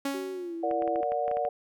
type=tone with exponential decay; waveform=sawtooth; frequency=277.2 Hz; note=C#4; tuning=in tune; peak=-23 dBFS; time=0.05-0.7 s; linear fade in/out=5 ms; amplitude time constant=140 ms
type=tone with pitch glide; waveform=sine; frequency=376.2 to 333.2 Hz; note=F#4 to E4; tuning=+29 to +19 cents; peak=-33 dBFS; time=0.14-1.01 s; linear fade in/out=5 ms; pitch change=-210 cents; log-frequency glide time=0.32-0.55 s
type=chord; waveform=sine; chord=Bb augmented; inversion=none; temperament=just; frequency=466.2 / 582.7 / 728.4 Hz; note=Bb4 / D5 / F#5; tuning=0 / -14 / -27 cents; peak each=-33 / -30 / -29 dBFS; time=0.63-1.49 s; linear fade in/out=5 ms
type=clicks; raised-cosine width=0.5 ms; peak=-26 dBFS; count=10; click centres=0.712 / 0.822 / 0.877 / 0.959 / 1.031 / 1.12 / 1.28 / 1.314 / 1.37 / 1.451 s
effects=none